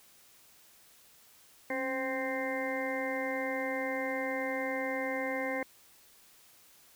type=harmonic tone with a mistuned harmonic; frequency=261.6 Hz; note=C4; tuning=in tune; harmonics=1 / 2 / 3 / 4 / 6 / 7 / 8; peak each=-38 / -35 / -41 / -44 / -45 / -41 / -38 dBFS; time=1.7-5.63 s; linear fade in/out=2 ms; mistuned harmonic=1; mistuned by=+60 cents; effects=white hiss -60 dBFS RMS until 6.95 s